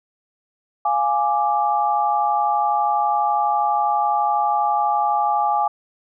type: chord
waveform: sine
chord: D diminished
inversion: first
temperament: equal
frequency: 698.5 / 830.6 / 1174.7 Hz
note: F5 / Ab5 / D6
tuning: 0 / 0 / 0 cents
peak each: -24 / -18 / -23 dBFS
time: 0.85-5.68 s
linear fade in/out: 5 ms
effects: none